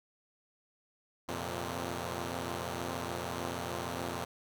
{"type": "chord", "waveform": "5% pulse", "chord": "F suspended fourth", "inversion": "none", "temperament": "equal with one note detuned", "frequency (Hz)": [86.6, 116.54, 130.81], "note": ["F2", "Bb2", "C3"], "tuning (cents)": [-14, 0, 0], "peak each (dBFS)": [-27, -29, -31], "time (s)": [1.28, 4.25], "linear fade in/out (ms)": 10, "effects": []}